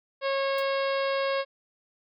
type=harmonic tone; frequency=546 Hz; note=C#5; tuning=26 cents flat; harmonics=1 / 2 / 3 / 4 / 5 / 6 / 7 / 8 / 9; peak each=-26 / -32 / -36 / -38 / -40 / -42 / -43 / -44 / -45 dBFS; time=0.21-1.45 s; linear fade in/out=50 ms
type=noise with exponential decay; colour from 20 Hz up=blue; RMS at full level=-40 dBFS; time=0.58-0.66 s; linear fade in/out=5 ms; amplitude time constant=16 ms
effects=none